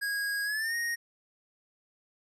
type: tone with pitch glide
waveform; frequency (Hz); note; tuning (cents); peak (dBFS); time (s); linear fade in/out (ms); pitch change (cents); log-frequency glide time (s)
square; 1644 to 1866.8; G#6 to A#6; -18 to +2; -30; 0.01-0.96; 20; +220; 0.44-0.75
effects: resampled to 32000 Hz